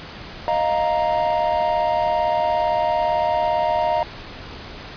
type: chord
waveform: triangle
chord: Eb suspended second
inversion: none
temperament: just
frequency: 622.3 / 700 / 933.4 Hz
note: Eb5 / F5 / Bb5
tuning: 0 / +4 / +2 cents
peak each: -20 dBFS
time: 0.48-4.03 s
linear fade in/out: 0 ms
effects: pink hiss -36 dBFS RMS until 4.96 s + resampled to 11025 Hz